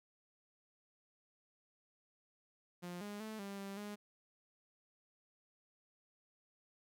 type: tone with pitch steps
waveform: sawtooth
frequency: 176.6 / 205.6 / 218 / 198.6 / 197.1 / 206.7 Hz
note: F3 / G#3 / A3 / G3 / G3 / G#3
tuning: +20 / -17 / -16 / +23 / +10 / -8 cents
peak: -40 dBFS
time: 2.82-3.96 s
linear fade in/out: 20 ms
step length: 190 ms
effects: none